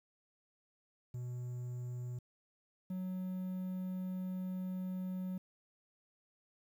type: tone pair in turn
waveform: triangle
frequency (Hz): 123.47 / 185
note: B2 / F#3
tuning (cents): 0 / 0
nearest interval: perfect fifth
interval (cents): 700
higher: second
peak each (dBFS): -37 / -35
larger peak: second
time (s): 1.14-2.19 / 2.9-5.38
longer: second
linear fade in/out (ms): 5
effects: 11-bit